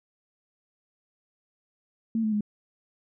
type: tone with pitch steps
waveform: sine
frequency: 225 / 216.8 / 209 Hz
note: A3 / A3 / G#3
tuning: +39 / -25 / +11 cents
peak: -23 dBFS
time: 2.15-2.408 s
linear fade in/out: 2 ms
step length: 86 ms
effects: none